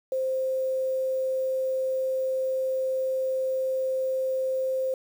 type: tone with quantisation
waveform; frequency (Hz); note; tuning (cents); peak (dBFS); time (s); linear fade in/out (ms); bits
sine; 523.3; C5; 0; -24; 0.12-4.94; 2; 8
effects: none